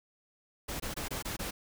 pink noise bursts, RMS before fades -37 dBFS, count 6, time 0.68-1.51 s, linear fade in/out 10 ms, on 120 ms, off 22 ms, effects none

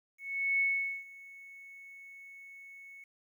sine tone with ADSR envelope, 2207 Hz, C#7, 8 cents flat, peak -25 dBFS, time 0.18-3.04 s, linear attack 420 ms, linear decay 440 ms, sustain -23 dB, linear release 4 ms, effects 11-bit

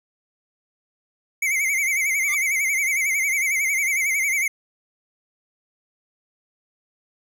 square tone with vibrato, 2181 Hz, C#7, 29 cents flat, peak -20 dBFS, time 1.42-4.48 s, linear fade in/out 5 ms, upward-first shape sine, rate 11 Hz, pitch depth 100 cents each way
20% pulse tone with exponential growth, 1178 Hz, D6, 5 cents sharp, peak -24 dBFS, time 2.2-2.35 s, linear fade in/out 5 ms, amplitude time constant 32 ms
effects none

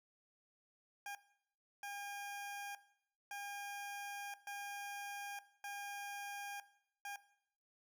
20% pulse tone bursts at uneven times, 808 Hz, G#5, 48 cents flat, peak -39 dBFS, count 6, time 1.06-1.15 / 1.83-2.75 / 3.31-4.34 / 4.47-5.39 / 5.64-6.6 / 7.05-7.16 s, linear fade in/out 2 ms, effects noise-tail reverb RT60 0.7 s tail -17 dB re dry

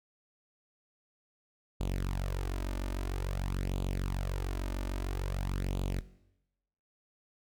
sawtooth tone with flanger, 46.69 Hz, F#1, 16 cents sharp, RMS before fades -33 dBFS, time 1.8-6.01 s, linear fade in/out 10 ms, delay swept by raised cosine 0.27 to 3.37 ms, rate 0.5 Hz, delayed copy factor +0.7, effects noise-tail reverb RT60 0.9 s tail -18 dB re dry

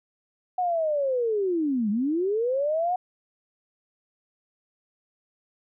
sine linear two-way sweep, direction down then up, 740 to 198.2 to 740 Hz, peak -22 dBFS, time 0.58-2.96 s, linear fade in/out 5 ms, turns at 1.9 s, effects none

